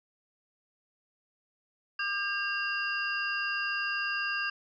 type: tone cluster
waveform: sine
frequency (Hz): 1200 / 1606 / 2766 / 4867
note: D6 / G6 / F7 / D#8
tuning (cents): +37 / +41 / -17 / -39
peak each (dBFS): -37 / -32 / -34 / -39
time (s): 1.99-4.5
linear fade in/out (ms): 5
effects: none